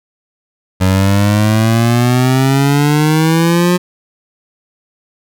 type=exponential sweep; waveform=25% pulse; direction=up; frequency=92.5 to 180 Hz; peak=-5 dBFS; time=0.8-3.78 s; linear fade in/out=20 ms; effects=none